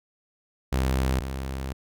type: tone pair in turn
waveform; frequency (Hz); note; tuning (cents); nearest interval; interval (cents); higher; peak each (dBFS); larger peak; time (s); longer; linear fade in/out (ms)
sawtooth; 65.41 / 66.44; C2 / C2; 0 / +27; unison; 27; second; -18 / -26; first; 0.72-1.2 / 1.2-1.73; second; 10
effects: none